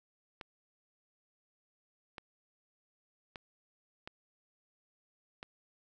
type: clicks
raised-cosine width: 0.3 ms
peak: -27 dBFS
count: 5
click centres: 0.412 / 2.182 / 3.358 / 4.075 / 5.429 s
effects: none